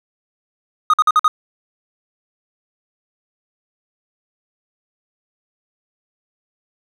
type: tone bursts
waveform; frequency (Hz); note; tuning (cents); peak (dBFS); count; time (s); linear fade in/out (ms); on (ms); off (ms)
triangle; 1244.5; D#6; 0; -7; 5; 0.9-1.28; 2; 36; 50
effects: none